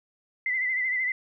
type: tone with vibrato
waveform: sine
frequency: 2029 Hz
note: B6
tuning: 46 cents sharp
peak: -24 dBFS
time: 0.46-1.12 s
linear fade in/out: 2 ms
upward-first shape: sine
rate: 13 Hz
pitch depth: 54 cents each way
effects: none